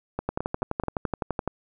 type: two click trains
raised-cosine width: 1 ms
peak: -12 / -14 dBFS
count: 15 / 5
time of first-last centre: 0.29-1.476 / 0.19-1.052 s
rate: 11.8 / 4.64 Hz
effects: none

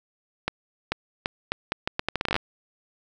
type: accelerating click train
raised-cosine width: 0.3 ms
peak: -8 dBFS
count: 17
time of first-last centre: 0.48-2.364 s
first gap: 440 ms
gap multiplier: 0.77
effects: none

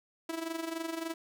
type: tone with amplitude modulation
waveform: sawtooth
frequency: 328.1 Hz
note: E4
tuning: 8 cents flat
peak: -28 dBFS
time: 0.29-1.14 s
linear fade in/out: 5 ms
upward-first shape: sine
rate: 23.5 Hz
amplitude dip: 70%
effects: none

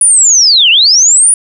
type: linear two-way sweep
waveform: sine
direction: down then up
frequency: 9860 to 2614 to 9860 Hz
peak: -3 dBFS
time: 0.01-1.34 s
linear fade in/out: 2 ms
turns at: 0.7 s
effects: none

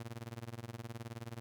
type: tone with tremolo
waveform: sawtooth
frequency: 116.54 Hz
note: A#2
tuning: in tune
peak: -36 dBFS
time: 0-1.4 s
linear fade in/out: 0 ms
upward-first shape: sine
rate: 19 Hz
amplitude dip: 95%
effects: none

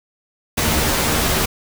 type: noise with comb filter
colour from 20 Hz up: pink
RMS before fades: -18 dBFS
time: 0.57-1.46 s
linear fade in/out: 10 ms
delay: 13 ms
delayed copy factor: +0.6
effects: none

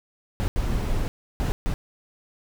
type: noise bursts at uneven times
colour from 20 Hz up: brown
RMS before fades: -24 dBFS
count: 4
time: 0.4-0.48 / 0.56-1.08 / 1.4-1.52 / 1.66-1.74 s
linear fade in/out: 0 ms
effects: none

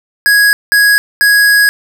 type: tone bursts at uneven times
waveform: square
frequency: 1661.2 Hz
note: G#6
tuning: in tune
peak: -6 dBFS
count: 3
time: 0.26-0.53 / 0.72-0.98 / 1.21-1.69 s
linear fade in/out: 0 ms
effects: none

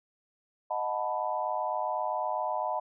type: chord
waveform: sine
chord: B dominant seventh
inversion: first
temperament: equal with one note detuned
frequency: 622.3 / 726.4 / 880 / 987.8 Hz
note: D#5 / F#5 / A5 / B5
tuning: 0 / -32 / 0 / 0 cents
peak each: -34 dBFS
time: 0.7-2.8 s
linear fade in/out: 10 ms
effects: none

